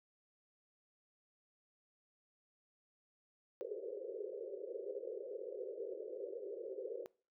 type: band-pass noise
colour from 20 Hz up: pink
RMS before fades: -45 dBFS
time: 3.61-7.06 s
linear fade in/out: 0 ms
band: 370 to 550 Hz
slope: 96 dB/octave
effects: noise-tail reverb RT60 0.4 s tail -23 dB re dry